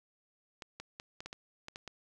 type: clicks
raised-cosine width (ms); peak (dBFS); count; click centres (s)
0.2; -26; 9; 0.622 / 0.8 / 0.999 / 1.205 / 1.26 / 1.329 / 1.684 / 1.759 / 1.877
effects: none